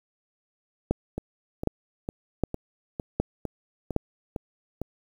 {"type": "two click trains", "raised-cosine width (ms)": 2, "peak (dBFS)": [-9, -17], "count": [5, 9], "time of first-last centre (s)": [[0.91, 3.963], [1.18, 4.816]], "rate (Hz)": [1.31, 2.2], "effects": ["8-bit"]}